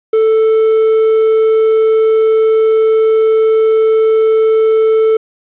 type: tone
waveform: triangle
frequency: 441 Hz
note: A4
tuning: 4 cents sharp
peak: -5 dBFS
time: 0.13-5.17 s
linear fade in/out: 5 ms
effects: resampled to 8000 Hz + 7-bit